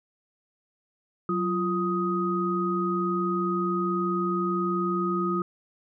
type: tone cluster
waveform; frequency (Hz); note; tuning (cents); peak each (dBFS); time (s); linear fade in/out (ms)
sine; 185.1 / 346.4 / 1251; F#3 / F4 / D#6; +1 / -14 / +9; -28; 1.29-5.42; 2
effects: none